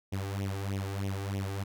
sawtooth tone with flanger, 98 Hz, G2, in tune, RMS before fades -34 dBFS, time 0.12-1.64 s, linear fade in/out 10 ms, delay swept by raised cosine 0.32 to 2.62 ms, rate 3.2 Hz, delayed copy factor +0.85, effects none

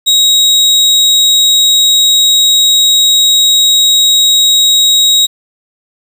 35% pulse tone, 3800 Hz, A#7, 33 cents sharp, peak -3 dBFS, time 0.06-5.27 s, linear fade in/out 20 ms, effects 7-bit

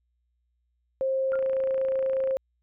sine tone, 531 Hz, C5, 25 cents sharp, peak -23 dBFS, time 1.01-2.37 s, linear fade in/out 0 ms
click train, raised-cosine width 0.5 ms, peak -28 dBFS, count 29, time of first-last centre 1.32-2.309 s, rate 28.3 Hz
sine tone with exponential decay, 1396.9 Hz, F6, in tune, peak -29 dBFS, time 1.33-1.43 s, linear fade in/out 5 ms, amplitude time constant 21 ms
effects added 60 Hz sine -70 dBFS peak until 2.62 s

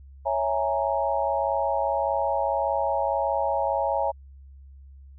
sine chord, A# half-diminished seventh, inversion first, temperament equal, 554.4 / 659.3 / 830.6 / 932.3 Hz, C#5 / E5 / G#5 / A#5, 0 / 0 / 0 / 0 cents, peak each -27 / -28 / -27 / -29 dBFS, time 0.25-4.12 s, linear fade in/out 20 ms, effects added 68 Hz sine -44 dBFS peak until 5.18 s

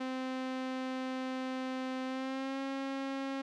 sawtooth tone with pitch glide, 259.4 to 271 Hz, C4 to C#4, -15 to -39 cents, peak -31 dBFS, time 0-3.42 s, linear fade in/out 10 ms, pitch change +76 cents, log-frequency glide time 2.05-2.59 s, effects low-pass 4000 Hz 12 dB/octave

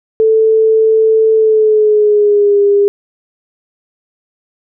sine tone with pitch glide, 441.2 to 404.6 Hz, A4 to G#4, +5 to -45 cents, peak -6 dBFS, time 0.2-2.88 s, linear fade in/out 0 ms, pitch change -150 cents, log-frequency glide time 1.34-2.6 s, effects none

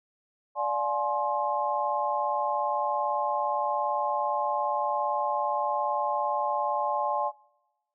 sine chord, D half-diminished seventh, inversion none, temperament just, 587.3 / 704.8 / 845.8 / 1057.2 Hz, D5 / F5 / Ab5 / C6, 0 / +16 / +31 / +18 cents, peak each -31 / -35 / -29 / -30 dBFS, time 0.55-7.32 s, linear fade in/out 50 ms, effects noise-tail reverb RT60 1.0 s tail -23 dB re dry

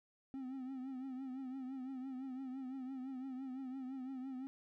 triangle tone with vibrato, 261.6 Hz, C4, in tune, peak -40 dBFS, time 0.34-4.47 s, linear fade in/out 0 ms, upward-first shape triangle, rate 5.9 Hz, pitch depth 78 cents each way, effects none

